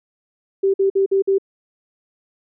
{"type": "tone bursts", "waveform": "sine", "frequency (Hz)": 389.6, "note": "G4", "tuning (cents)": -11, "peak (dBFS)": -13, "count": 5, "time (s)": [0.63, 1.384], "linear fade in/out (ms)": 10, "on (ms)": 110, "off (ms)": 51, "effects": []}